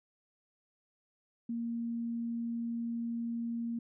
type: tone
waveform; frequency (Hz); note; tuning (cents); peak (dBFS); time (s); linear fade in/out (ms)
sine; 233.1; A#3; 0; -33; 1.49-3.79; 5
effects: none